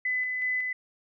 sine tone with tremolo, 2009 Hz, B6, 29 cents sharp, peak -25 dBFS, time 0.05-0.73 s, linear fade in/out 5 ms, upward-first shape square, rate 2.7 Hz, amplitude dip 30%, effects none

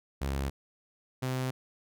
sawtooth tone pair in turn, 68.4 / 129.12 Hz, C#2 / C3, -23 / -23 cents, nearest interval major seventh, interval 1100 cents, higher second, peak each -26 dBFS, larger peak neither, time 0.21-0.5 / 1.22-1.51 s, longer neither, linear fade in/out 10 ms, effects none

